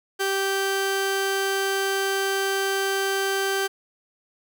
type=tone pair together; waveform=sawtooth; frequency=390 / 780 Hz; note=G4 / G5; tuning=-9 / -9 cents; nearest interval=octave; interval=1200 cents; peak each=-20 dBFS; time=0.19-3.68 s; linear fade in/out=20 ms; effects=none